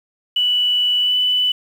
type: tone with pitch glide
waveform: sine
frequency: 2960 to 2986 Hz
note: F#7 to F#7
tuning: 0 to +15 cents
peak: -14 dBFS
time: 0.36-1.52 s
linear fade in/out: 5 ms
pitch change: +15 cents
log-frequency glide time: 1-1.15 s
effects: 7-bit